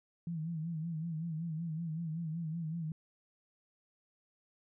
sine tone with vibrato, 162.8 Hz, E3, 21 cents flat, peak -35 dBFS, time 0.27-2.92 s, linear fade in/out 2 ms, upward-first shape sine, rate 5.3 Hz, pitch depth 88 cents each way, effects none

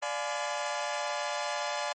sawtooth chord, D diminished seventh, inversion none, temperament just, 587.3 / 704.8 / 845.8 / 1014.9 Hz, D5 / F5 / Ab5 / Cb6, 0 / +16 / +31 / +47 cents, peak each -31 / -34 / -32 / -35 dBFS, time 0.02-1.93 s, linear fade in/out 10 ms, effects MP3 32 kbps

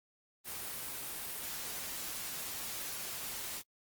white noise, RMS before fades -41 dBFS, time 0.44-3.63 s, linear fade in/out 50 ms, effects noise-tail reverb RT60 0.1 s tail -26 dB re dry + Opus 24 kbps

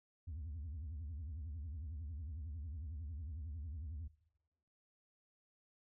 sine tone with vibrato, 77.6 Hz, D#2, 4 cents flat, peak -40 dBFS, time 0.27-4.08 s, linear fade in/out 10 ms, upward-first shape triangle, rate 11 Hz, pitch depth 270 cents each way, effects noise-tail reverb RT60 0.9 s tail -20 dB re dry + tanh soft clip ceiling -41 dBFS

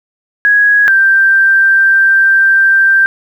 sine tone pair in turn, 1661.2 / 1573.4 Hz, G#6 / G6, 0 / +6 cents, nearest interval minor second, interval 94 cents, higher first, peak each -5 dBFS, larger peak neither, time 0.45-0.88 / 0.88-3.06 s, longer second, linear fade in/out 0 ms, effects 7-bit

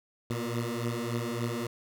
15% pulse beating tone pair, 116.54 / 120.04 Hz, A#2 / B2, 0 / -49 cents, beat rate 3.5 Hz, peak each -27 dBFS, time 0.3-1.67 s, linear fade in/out 5 ms, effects none

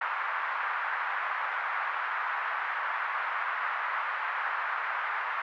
pink band-pass noise, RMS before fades -32 dBFS, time 0.01-5.42 s, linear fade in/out 5 ms, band 1000 to 1800 Hz, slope 24 dB/octave, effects none

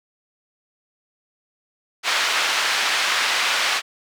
pink band-pass noise, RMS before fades -21 dBFS, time 2.03-3.82 s, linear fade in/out 50 ms, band 1300 to 4500 Hz, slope 12 dB/octave, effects none

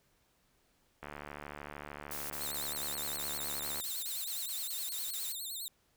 click train, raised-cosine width 0.5 ms, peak -28 dBFS, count 204, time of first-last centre 1.03-3.799 s, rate 73.3 Hz
blue noise bursts, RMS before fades -41 dBFS, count 15, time 2.11-5.324 s, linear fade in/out 2 ms, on 190 ms, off 26 ms
10% pulse tone with vibrato, 3951 Hz, B7, in tune, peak -32 dBFS, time 2.41-5.68 s, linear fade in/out 0 ms, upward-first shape sine, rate 9.7 Hz, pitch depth 170 cents each way
effects pink hiss -72 dBFS RMS until 5.96 s

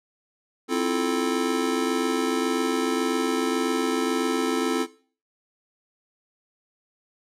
square chord, F major seventh, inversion second, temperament just, 261.9 / 327.4 / 349.2 / 436.5 Hz, C4 / E4 / F4 / A4, +2 / -12 / 0 / -14 cents, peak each -27 / -30 / -30 / -28 dBFS, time 0.68-4.87 s, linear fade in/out 50 ms, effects noise-tail reverb RT60 0.4 s tail -17 dB re dry + low-pass 11000 Hz 12 dB/octave

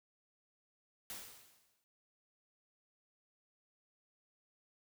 white noise with exponential decay, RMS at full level -44 dBFS, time 1.1-1.84 s, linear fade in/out 0 ms, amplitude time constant 160 ms, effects none

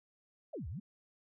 sine exponential two-way sweep, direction down then up, 719 to 65.41 to 233.1 Hz, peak -39 dBFS, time 0.53-0.8 s, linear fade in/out 10 ms, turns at 0.68 s, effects none

